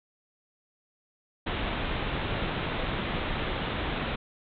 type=low-pass noise; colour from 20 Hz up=pink; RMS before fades=-31 dBFS; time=1.46-4.16 s; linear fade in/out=10 ms; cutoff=3800 Hz; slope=96 dB/octave; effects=none